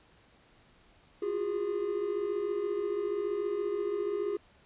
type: tone cluster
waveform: triangle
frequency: 348 / 362.7 / 409 Hz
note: F4 / F#4 / G#4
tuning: -6 / -34 / -26 cents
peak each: -36 / -35 / -29 dBFS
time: 1.22-4.37 s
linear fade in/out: 5 ms
effects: pink hiss -62 dBFS RMS until 4.65 s + resampled to 8000 Hz